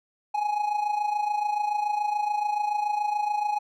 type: tone with amplitude modulation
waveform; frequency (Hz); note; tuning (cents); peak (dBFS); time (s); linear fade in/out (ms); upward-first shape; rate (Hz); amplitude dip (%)
triangle; 835; G#5; +9; -19; 0.34-3.59; 10; sine; 27; 65
effects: none